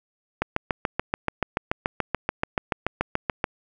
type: click train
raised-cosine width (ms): 0.5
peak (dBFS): -7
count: 22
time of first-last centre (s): 0.42-3.442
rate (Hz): 6.95
effects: none

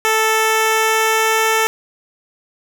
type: tone with pitch glide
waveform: 10% pulse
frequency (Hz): 440 to 442.8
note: A4 to A4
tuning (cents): 0 to +11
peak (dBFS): -5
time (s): 0.05-1.67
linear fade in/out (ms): 0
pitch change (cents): +11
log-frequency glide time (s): 0.26-1.49
effects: none

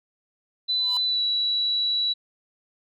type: tone with pitch glide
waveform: sine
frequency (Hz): 4000 to 3924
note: B7 to B7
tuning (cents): +21 to -12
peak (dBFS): -21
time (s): 0.68-2.14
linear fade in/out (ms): 20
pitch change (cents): -33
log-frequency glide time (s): 1.05-1.22
type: tone with exponential growth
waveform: square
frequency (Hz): 988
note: B5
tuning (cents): 0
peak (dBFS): -30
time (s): 0.73-0.97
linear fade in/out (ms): 0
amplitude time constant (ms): 52
effects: none

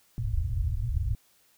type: low-pass noise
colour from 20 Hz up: white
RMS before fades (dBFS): -28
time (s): 0.18-1.15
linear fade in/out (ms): 2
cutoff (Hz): 120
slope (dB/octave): 96
effects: white hiss -64 dBFS RMS until 1.57 s

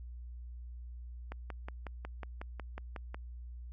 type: click train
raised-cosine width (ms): 0.5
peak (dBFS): -27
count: 11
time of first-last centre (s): 1.32-3.145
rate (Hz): 5.48
effects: added 60 Hz sine -43 dBFS peak until 3.72 s

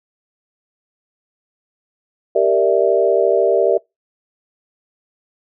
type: chord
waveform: sine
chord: E half-diminished seventh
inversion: first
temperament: equal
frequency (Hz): 392 / 466.2 / 587.3 / 659.3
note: G4 / Bb4 / D5 / E5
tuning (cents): 0 / 0 / 0 / 0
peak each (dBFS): -17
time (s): 2.35-3.78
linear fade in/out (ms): 10
effects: noise-tail reverb RT60 0.2 s tail -26 dB re dry

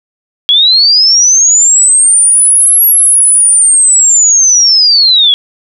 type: linear two-way sweep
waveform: sine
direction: up then down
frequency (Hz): 3289 to 11450 to 3289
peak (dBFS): -3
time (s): 0.49-5.34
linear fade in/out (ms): 0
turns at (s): 2.86
effects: none

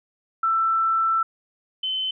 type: tone pair in turn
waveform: sine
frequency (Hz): 1332 / 3057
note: E6 / G7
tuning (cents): +18 / -44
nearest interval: octave + major second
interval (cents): 1438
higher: second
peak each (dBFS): -18 / -23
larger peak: first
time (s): 0.43-1.23 / 1.83-2.11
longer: first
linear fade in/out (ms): 5
effects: none

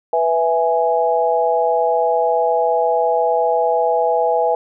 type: chord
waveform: sine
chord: E major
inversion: second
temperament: equal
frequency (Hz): 493.9 / 659.3 / 830.6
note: B4 / E5 / G#5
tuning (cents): 0 / 0 / 0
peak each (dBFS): -18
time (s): 0.13-4.55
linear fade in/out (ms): 2
effects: none

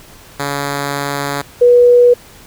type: tone pair in turn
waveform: 5% pulse / sine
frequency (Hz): 141.7 / 486.6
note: C#3 / B4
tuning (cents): +38 / -26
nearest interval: octave + major sixth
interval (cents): 2136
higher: second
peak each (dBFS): -6 / -4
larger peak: second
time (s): 0.39-1.42 / 1.61-2.14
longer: first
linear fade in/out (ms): 10
effects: pink hiss -40 dBFS RMS until 2.46 s

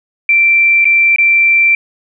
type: tone with dropouts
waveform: sine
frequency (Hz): 2349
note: D7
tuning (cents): 0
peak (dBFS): -6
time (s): 0.29-1.75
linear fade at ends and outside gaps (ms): 2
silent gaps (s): 0.845-0.853 / 1.161-1.184
effects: none

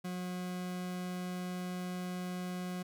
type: tone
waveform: 40% pulse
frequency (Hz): 180.9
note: F#3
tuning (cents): -39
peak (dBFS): -36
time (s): 0.04-2.83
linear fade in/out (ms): 10
effects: none

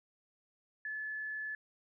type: tone with frequency modulation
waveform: sine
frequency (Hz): 1726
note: A6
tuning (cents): -34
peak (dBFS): -37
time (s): 0.85-1.55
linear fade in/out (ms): 2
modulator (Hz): 48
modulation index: 0.23
effects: none

